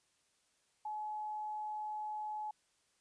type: tone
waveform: sine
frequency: 851 Hz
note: G#5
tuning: 42 cents sharp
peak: -38 dBFS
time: 0.85-2.51 s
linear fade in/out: 5 ms
effects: white hiss -75 dBFS RMS until 3 s + resampled to 22050 Hz